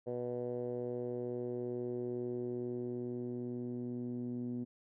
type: tone with low-pass filter sweep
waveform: 10% pulse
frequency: 122.3 Hz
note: B2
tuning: 16 cents flat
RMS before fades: -39 dBFS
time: 0.06-4.65 s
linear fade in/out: 20 ms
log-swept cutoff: 520 to 260 Hz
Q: 3.3
effects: none